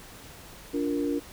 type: chord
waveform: sine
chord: Bb major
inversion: first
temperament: equal with one note detuned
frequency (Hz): 289 / 349.2 / 466.2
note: D4 / F4 / Bb4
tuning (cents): -28 / 0 / 0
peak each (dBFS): -27 / -32 / -32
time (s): 0.73-1.2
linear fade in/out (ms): 20
effects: pink hiss -47 dBFS RMS until 1.32 s